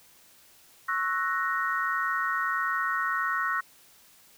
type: chord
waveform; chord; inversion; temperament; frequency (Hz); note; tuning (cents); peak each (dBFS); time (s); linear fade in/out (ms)
sine; F# dominant seventh; second; equal with one note detuned; 1103 / 1318.5 / 1480 / 1864.7; C#6 / E6 / F#6 / A#6; -9 / 0 / 0 / 0; -31; 0.88-3.61; 10
effects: white hiss -57 dBFS RMS until 4.37 s